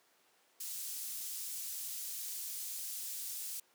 pink high-pass noise, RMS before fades -42 dBFS, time 0.6-3.6 s, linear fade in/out 5 ms, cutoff 7200 Hz, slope 12 dB/octave, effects pink hiss -69 dBFS RMS until 3.74 s + high-pass 400 Hz 12 dB/octave

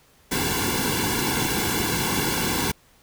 pink noise with comb filter, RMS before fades -24 dBFS, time 0.31-2.72 s, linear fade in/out 10 ms, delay 1.6 ms, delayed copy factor -1, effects pink hiss -57 dBFS RMS until 3.02 s

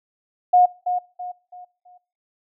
sine tone with echo, 721 Hz, F#5, 45 cents flat, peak -10 dBFS, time 0.53-0.66 s, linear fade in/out 10 ms, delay 330 ms, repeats 4, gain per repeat -9 dB, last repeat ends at 1.98 s, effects noise-tail reverb RT60 0.5 s tail -25 dB re dry

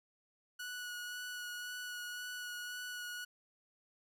sawtooth tone with vibrato, 1466 Hz, F#6, 16 cents flat, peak -38 dBFS, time 0.59-3.25 s, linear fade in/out 10 ms, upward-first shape sine, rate 1.9 Hz, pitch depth 14 cents each way, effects none

